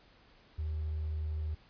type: tone with hard clipping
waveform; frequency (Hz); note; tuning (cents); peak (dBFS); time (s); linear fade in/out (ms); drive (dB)
triangle; 77.5; D#2; -6; -33; 0.58-1.55; 10; 4
effects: pink hiss -62 dBFS RMS until 1.69 s + resampled to 11025 Hz